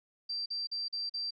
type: tone bursts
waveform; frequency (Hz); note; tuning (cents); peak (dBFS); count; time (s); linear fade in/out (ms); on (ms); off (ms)
sine; 4699; D8; 0; -33; 5; 0.29-1.308; 10; 170; 42
effects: none